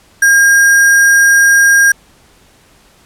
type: tone with sample-and-hold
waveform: sine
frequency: 1616 Hz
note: G#6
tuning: 48 cents flat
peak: -4 dBFS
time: 0.22-1.92 s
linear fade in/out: 5 ms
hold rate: 7350 Hz
effects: pink hiss -47 dBFS RMS until 3.05 s + low-pass 12000 Hz 12 dB/octave